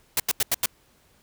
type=noise bursts; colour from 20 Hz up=white; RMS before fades=-22 dBFS; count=5; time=0.17-0.659 s; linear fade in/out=2 ms; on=29 ms; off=86 ms; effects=pink hiss -61 dBFS RMS until 1.22 s